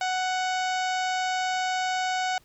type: harmonic tone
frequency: 742 Hz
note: F#5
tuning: 5 cents sharp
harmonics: 1 / 2 / 3 / 4 / 5 / 6 / 7 / 8 / 9 / 10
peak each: -26 / -32 / -36 / -38 / -40 / -42 / -43 / -44 / -45 / -46 dBFS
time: 0.01-2.38 s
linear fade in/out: 2 ms
effects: pink hiss -61 dBFS RMS until 2.44 s